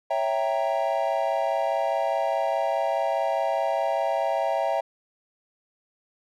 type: chord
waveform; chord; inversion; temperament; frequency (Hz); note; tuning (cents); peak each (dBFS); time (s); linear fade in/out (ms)
triangle; C# diminished seventh; none; equal; 554.4 / 659.3 / 784 / 932.3; C#5 / E5 / G5 / Bb5; 0 / 0 / 0 / 0; -27 / -24 / -26 / -29; 0.1-4.81; 10
effects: none